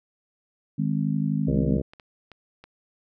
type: chord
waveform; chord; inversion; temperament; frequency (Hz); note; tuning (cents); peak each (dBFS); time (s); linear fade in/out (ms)
sine; Ab major; second; just; 155.74 / 207.7 / 259.6; Eb3 / Ab3 / C4; +2 / 0 / -13; -25 / -26 / -29; 0.78-1.78; 10
type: harmonic tone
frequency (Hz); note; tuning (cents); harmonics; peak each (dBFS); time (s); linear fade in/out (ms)
67.1; C2; +44; 1 / 2 / 3 / 4 / 5 / 6 / 7 / 8 / 9; -29 / -30 / -31 / -32 / -33 / -35 / -33 / -38 / -38; 1.47-1.82; 10
type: clicks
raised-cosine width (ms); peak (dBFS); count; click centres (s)
0.3; -29; 4; 1.935 / 1.998 / 2.317 / 2.64
effects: none